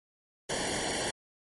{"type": "noise with comb filter", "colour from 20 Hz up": "pink", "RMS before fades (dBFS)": -32, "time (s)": [0.49, 1.11], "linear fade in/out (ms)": 10, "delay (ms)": 0.79, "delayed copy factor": -0.85, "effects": ["MP3 48 kbps"]}